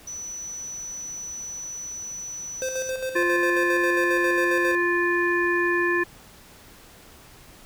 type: tone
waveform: sine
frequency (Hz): 5950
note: F#8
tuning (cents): +9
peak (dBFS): -32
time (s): 0.07-2.9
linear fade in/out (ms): 5
type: tone with tremolo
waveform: square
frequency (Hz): 520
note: C5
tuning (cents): -11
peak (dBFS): -26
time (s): 2.62-4.75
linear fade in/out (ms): 0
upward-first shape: square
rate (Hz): 7.4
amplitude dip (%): 50
type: harmonic tone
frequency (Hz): 349.2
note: F4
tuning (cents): 0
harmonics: 1 / 3 / 5 / 7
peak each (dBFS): -23 / -29 / -23 / -34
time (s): 3.15-6.04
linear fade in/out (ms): 10
effects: pink hiss -49 dBFS RMS until 7.65 s